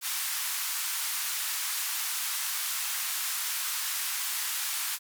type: band-pass noise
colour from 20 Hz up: white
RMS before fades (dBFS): -32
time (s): 0.01-4.99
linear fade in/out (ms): 50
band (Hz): 970 to 16000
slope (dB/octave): 24
effects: none